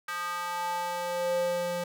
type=tone with high-pass filter sweep; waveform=square; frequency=175.5 Hz; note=F3; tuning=9 cents sharp; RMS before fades=-31 dBFS; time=0.08-1.84 s; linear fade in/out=5 ms; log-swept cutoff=1400 to 360 Hz; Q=3.8; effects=none